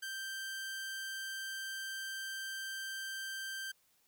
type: tone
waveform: sawtooth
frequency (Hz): 1568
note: G6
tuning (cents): 0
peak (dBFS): -36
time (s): 0.02-3.72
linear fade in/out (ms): 10
effects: white hiss -72 dBFS RMS until 4.07 s